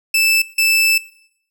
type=tone bursts at uneven times; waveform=sawtooth; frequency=2637 Hz; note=E7; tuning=in tune; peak=-9 dBFS; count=2; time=0.14-0.42 / 0.58-0.98 s; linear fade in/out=5 ms; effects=noise-tail reverb RT60 0.7 s tail -19 dB re dry